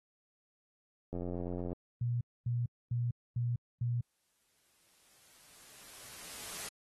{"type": "click train", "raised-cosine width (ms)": 2, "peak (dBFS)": -26, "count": 54, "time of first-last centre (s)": [1.13, 1.73], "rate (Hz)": 88.4}
{"type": "tone bursts", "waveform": "sine", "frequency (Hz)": 120, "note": "B2", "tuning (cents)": -49, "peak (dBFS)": -30, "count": 5, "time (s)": [2.01, 4.01], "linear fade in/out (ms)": 5, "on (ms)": 200, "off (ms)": 250}
{"type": "noise with exponential growth", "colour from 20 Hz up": "white", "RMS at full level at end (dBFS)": -41, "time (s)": [4.02, 6.69], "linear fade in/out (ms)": 5, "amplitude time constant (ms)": 580}
{"effects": ["AAC 32 kbps"]}